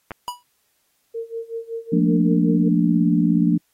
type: clicks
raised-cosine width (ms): 0.5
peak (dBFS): -16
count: 2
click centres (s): 0.108 / 0.117
type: tone with exponential decay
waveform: square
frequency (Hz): 977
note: B5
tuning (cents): -19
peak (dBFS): -22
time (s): 0.28-0.43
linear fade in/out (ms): 0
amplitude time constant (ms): 31
type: tone with tremolo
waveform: sine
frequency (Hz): 457.8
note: A#4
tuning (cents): -31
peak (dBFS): -24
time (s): 1.14-2.69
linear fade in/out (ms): 10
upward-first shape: sine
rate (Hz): 5.3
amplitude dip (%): 90
type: chord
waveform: sine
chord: Bb major seventh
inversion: second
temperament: equal with one note detuned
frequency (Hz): 174.61 / 215.8 / 233.1 / 293.7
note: F3 / A3 / Bb3 / D4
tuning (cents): 0 / -33 / 0 / 0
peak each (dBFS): -18 / -23 / -21 / -20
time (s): 1.92-3.58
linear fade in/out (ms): 10
effects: white hiss -67 dBFS RMS until 3.73 s + AAC 48 kbps